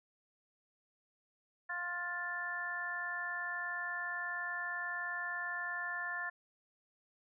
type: harmonic tone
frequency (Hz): 351.7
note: F4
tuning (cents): +12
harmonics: 2 / 3 / 4 / 5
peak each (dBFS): -47 / -45 / -44 / -38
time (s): 1.69-6.3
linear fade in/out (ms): 10
effects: none